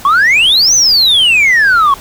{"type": "exponential two-way sweep", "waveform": "sine", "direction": "up then down", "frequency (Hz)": [1077, 6272, 1077], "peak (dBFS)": -3, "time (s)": [0.05, 1.94], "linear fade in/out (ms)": 2, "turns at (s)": 0.74, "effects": ["tanh soft clip ceiling -4 dBFS", "pink hiss -32 dBFS RMS until 2 s"]}